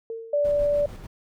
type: tone with exponential decay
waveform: sine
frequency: 454.1 Hz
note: A#4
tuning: 45 cents flat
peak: -28 dBFS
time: 0.1-0.75 s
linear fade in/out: 1 ms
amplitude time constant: 140 ms
type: tone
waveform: sine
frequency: 582 Hz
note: D5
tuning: 16 cents flat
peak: -19 dBFS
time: 0.33-0.86 s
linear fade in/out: 5 ms
type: noise with tremolo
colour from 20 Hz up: brown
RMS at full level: -36 dBFS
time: 0.44-1.07 s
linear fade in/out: 10 ms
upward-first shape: square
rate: 6.7 Hz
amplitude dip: 35%
effects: none